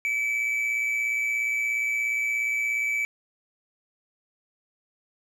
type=tone with amplitude modulation; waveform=triangle; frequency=2300 Hz; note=D7; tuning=37 cents flat; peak=-20 dBFS; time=0.05-3.05 s; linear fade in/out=0 ms; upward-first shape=sine; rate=117 Hz; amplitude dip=45%; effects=none